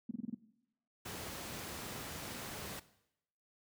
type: tone bursts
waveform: sine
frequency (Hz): 229.9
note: A#3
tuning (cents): -24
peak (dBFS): -35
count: 6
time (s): 0.09-0.346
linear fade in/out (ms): 5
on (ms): 21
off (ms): 26
type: noise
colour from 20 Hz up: pink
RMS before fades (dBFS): -44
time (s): 1.05-2.8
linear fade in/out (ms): 10
effects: noise-tail reverb RT60 0.8 s tail -17 dB re dry + high-pass 80 Hz 12 dB/octave